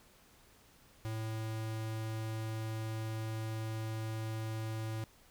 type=tone; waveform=square; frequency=110.6 Hz; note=A2; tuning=9 cents sharp; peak=-37 dBFS; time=1.05-5.04 s; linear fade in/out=0 ms; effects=pink hiss -63 dBFS RMS until 5.3 s